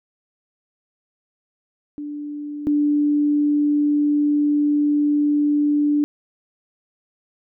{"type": "tone pair in turn", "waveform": "sine", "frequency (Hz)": [293.7, 293.7], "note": ["D4", "D4"], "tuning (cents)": [0, 0], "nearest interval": "unison", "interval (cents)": 0, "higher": "neither", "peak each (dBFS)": [-27, -15], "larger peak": "second", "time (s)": [[1.98, 2.67], [2.67, 6.04]], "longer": "second", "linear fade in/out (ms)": 0, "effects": []}